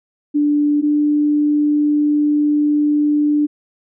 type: tone pair in turn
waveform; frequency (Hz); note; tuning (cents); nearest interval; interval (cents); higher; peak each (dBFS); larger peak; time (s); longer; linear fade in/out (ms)
sine; 293.7 / 296.1; D4 / D4; 0 / +14; unison; 14; second; -12; neither; 0.34-0.82 / 0.82-3.47; second; 20
effects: none